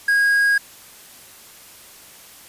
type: tone with quantisation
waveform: triangle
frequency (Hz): 1639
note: G#6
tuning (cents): -23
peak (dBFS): -12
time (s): 0.08-0.58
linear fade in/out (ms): 5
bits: 6
effects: white hiss -44 dBFS RMS until 2.48 s + resampled to 32000 Hz